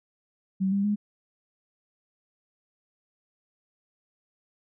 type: tone with pitch steps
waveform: sine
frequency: 191.1 / 198.99 / 207.2 Hz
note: G3 / G3 / G#3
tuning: -44 / +26 / -4 cents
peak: -22 dBFS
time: 0.6-0.96 s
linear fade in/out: 20 ms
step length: 120 ms
effects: none